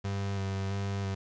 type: tone with vibrato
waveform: 35% pulse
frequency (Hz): 98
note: G2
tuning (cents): 0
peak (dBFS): -29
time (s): 0.04-1.15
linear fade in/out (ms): 10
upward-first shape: square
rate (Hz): 1.5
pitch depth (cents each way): 17
effects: resampled to 16000 Hz + 10-bit